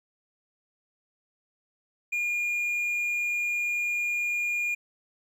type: tone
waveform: triangle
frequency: 2423 Hz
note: D#7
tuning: 47 cents flat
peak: -24 dBFS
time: 2.12-4.75 s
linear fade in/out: 10 ms
effects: 11-bit

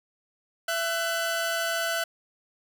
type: tone pair together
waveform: sawtooth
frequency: 669 / 1501.9 Hz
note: E5 / F#6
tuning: +25 / +25 cents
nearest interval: octave + major second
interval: 1400 cents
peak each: -25 dBFS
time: 0.68-2.04 s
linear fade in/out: 5 ms
effects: none

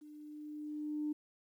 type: tone with level ramp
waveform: sine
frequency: 300.2 Hz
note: D4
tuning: 38 cents sharp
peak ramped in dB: -51 to -32 dBFS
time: 0.01-1.13 s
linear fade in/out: 10 ms
effects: tanh soft clip ceiling -28 dBFS + 12-bit

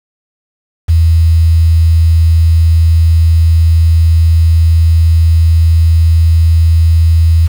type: tone with quantisation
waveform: sine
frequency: 82.1 Hz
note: E2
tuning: 6 cents flat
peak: -4 dBFS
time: 0.88-7.48 s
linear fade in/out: 20 ms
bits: 5
effects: none

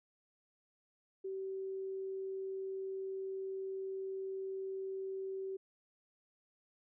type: tone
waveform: sine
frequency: 384 Hz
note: G4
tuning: 36 cents flat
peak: -38 dBFS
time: 1.24-5.57 s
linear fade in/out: 10 ms
effects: none

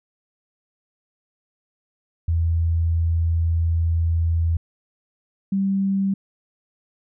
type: tone pair in turn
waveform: sine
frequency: 83 / 195.03 Hz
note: E2 / G3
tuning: +12 / -9 cents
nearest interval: octave + minor third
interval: 1479 cents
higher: second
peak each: -17 / -18 dBFS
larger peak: first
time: 2.28-4.57 / 5.52-6.14 s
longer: first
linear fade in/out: 5 ms
effects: none

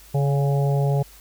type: harmonic tone with a mistuned harmonic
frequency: 140.6 Hz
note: C#3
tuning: 25 cents sharp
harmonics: 1 / 3 / 4 / 5 / 6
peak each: -18 / -28 / -30 / -32 / -34 dBFS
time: 0.14-1.03 s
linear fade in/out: 10 ms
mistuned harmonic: 6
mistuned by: -34 cents
effects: added 50 Hz sine -49 dBFS peak until 1.2 s + white hiss -49 dBFS RMS until 1.2 s

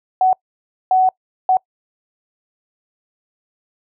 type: tone bursts at uneven times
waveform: sine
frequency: 748 Hz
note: F#5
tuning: 19 cents sharp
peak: -10 dBFS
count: 3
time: 0.21-0.33 / 0.91-1.09 / 1.49-1.57 s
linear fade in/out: 2 ms
effects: noise-tail reverb RT60 0.1 s tail -26 dB re dry

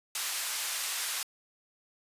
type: band-pass noise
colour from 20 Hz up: white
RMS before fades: -34 dBFS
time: 0.15-1.23 s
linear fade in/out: 2 ms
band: 1000 to 11000 Hz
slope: 12 dB/octave
effects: resampled to 32000 Hz

